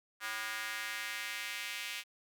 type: tone with high-pass filter sweep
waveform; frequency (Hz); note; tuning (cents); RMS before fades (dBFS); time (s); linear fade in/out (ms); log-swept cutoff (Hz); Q
square; 110; A2; 0; -40; 0.2-2.04; 50; 1500 to 2500; 2.1
effects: none